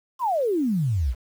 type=exponential sweep; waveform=sine; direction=down; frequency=1094 to 54 Hz; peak=-20 dBFS; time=0.19-1.15 s; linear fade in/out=50 ms; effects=8-bit